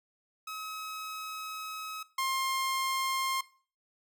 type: tone pair in turn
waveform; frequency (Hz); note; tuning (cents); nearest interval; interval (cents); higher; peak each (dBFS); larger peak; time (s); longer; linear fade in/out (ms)
sawtooth; 1278 / 1061.5; D#6 / C6; +46 / +25; minor third; 321; first; -34 / -25; second; 0.47-2.03 / 2.18-3.41; first; 5
effects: noise-tail reverb RT60 0.4 s tail -19 dB re dry